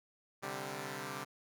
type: chord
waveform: 5% pulse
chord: C suspended second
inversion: none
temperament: equal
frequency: 130.81 / 146.83 / 196 Hz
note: C3 / D3 / G3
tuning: 0 / 0 / 0 cents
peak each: -33 dBFS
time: 0.42-1.25 s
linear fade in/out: 20 ms
effects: none